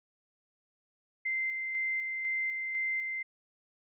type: tone with tremolo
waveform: sine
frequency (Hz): 2081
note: C7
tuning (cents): -10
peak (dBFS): -29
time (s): 1.25-3.23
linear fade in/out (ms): 10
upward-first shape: square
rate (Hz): 2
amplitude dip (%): 35
effects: none